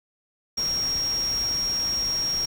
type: tone in noise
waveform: sine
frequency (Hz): 5588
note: F8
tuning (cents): 0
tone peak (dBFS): -23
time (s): 0.57-2.46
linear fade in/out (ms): 10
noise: pink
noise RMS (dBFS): -37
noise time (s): 0.57-2.46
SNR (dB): +11
effects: none